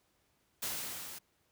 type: noise with level ramp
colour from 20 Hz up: white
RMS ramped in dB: -36 to -47 dBFS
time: 0.62-1.19 s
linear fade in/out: 10 ms
effects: pink hiss -74 dBFS RMS until 1.51 s + high-pass 60 Hz 12 dB/octave

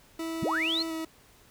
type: tone with vibrato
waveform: 40% pulse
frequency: 324.3 Hz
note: E4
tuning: 28 cents flat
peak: -31 dBFS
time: 0.19-1.05 s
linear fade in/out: 5 ms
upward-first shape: square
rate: 2.1 Hz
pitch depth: 13 cents each way
type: linear sweep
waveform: sine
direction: up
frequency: 43.65 to 4435 Hz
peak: -26 dBFS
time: 0.42-0.83 s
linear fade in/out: 10 ms
effects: pink hiss -58 dBFS RMS until 1.5 s

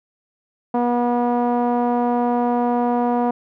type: tone with low-pass filter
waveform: sawtooth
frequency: 241.8 Hz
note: B3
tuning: 36 cents flat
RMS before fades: -19 dBFS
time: 0.74-3.31 s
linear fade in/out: 5 ms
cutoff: 850 Hz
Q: 3
effects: none

